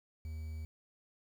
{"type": "tone with quantisation", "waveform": "triangle", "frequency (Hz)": 78.8, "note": "D#2", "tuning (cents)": 23, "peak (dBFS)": -37, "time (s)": [0.25, 0.65], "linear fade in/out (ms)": 0, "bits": 10, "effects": []}